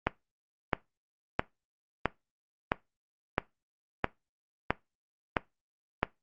click train, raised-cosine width 0.5 ms, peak -9 dBFS, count 10, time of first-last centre 0.07-6.03 s, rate 1.51 Hz, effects noise-tail reverb RT60 0.2 s tail -20 dB re dry + Opus 48 kbps

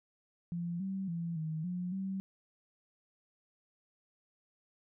sine tone with pitch steps, 172 / 192.3 / 168.7 / 157.8 / 179.1 / 192 Hz, F3 / G3 / E3 / D#3 / F3 / G3, -26 / -33 / +40 / +25 / +44 / -36 cents, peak -34 dBFS, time 0.52-2.2 s, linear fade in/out 0 ms, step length 280 ms, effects none

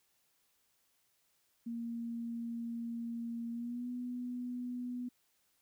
sine tone with pitch glide, 233.1 to 246.5 Hz, A#3 to B3, 0 to -3 cents, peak -37 dBFS, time 1.66-5.09 s, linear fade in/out 10 ms, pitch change +97 cents, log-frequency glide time 3.51-3.89 s, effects white hiss -75 dBFS RMS until 5.61 s

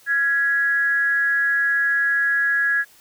sine tone with amplitude modulation, 1667 Hz, G#6, 6 cents sharp, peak -14 dBFS, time 0.06-2.85 s, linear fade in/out 50 ms, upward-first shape sine, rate 281 Hz, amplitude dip 55%, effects white hiss -52 dBFS RMS until 3 s

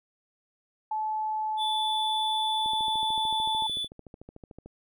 sine tone with pitch glide, 865 to 877.1 Hz, A5 to A5, -30 to -6 cents, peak -27 dBFS, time 0.91-3.67 s, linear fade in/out 5 ms, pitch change +24 cents, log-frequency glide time 1.62-3.13 s
triangle tone, 3471 Hz, A7, 24 cents flat, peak -27 dBFS, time 1.57-3.88 s, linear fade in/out 50 ms
click train, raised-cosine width 2 ms, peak -31 dBFS, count 28, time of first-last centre 2.66-4.66 s, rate 13.5 Hz
effects none

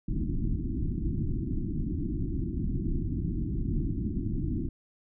pink low-pass noise, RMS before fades -30 dBFS, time 0.08-4.69 s, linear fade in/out 5 ms, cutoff 350 Hz, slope 96 dB/octave, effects none

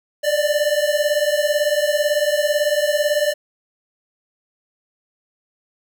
square beating tone pair, 584 / 602 Hz, D5 / D5, -10 / +43 cents, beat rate 18 Hz, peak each -20 dBFS, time 0.23-3.34 s, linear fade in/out 20 ms, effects 9-bit

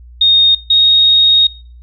sine tone pair in turn, 3702 / 3736 Hz, A#7 / A#7, -13 / +3 cents, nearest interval unison, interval 16 cents, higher second, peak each -6 dBFS, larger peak neither, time 0.21-0.55 / 0.7-1.47 s, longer second, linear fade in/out 5 ms, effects noise-tail reverb RT60 0.5 s tail -24 dB re dry + added 60 Hz sine -34 dBFS peak until 1.82 s

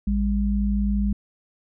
sine tone pair together, 55.81 / 201.9 Hz, A1 / G#3, +25 / -49 cents, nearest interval octave + minor seventh, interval 2226 cents, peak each -22 dBFS, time 0.07-1.13 s, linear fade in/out 5 ms, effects none

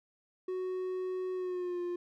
triangle tone with pitch glide, 370 to 352.1 Hz, F#4 to F4, 0 to +14 cents, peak -31 dBFS, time 0.48-1.96 s, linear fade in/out 5 ms, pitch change -86 cents, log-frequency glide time 1.34-1.81 s, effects none

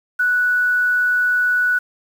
sine tone with quantisation, 1477 Hz, F#6, 3 cents flat, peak -14 dBFS, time 0.19-1.79 s, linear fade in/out 10 ms, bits 7, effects none

